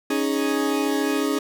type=chord; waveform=40% pulse; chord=C# suspended second; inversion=none; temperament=equal; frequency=277.2 / 311.1 / 415.3 Hz; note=C#4 / D#4 / G#4; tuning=0 / 0 / 0 cents; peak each=-23 / -25 / -25 dBFS; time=0.1-1.39 s; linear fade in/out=5 ms; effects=none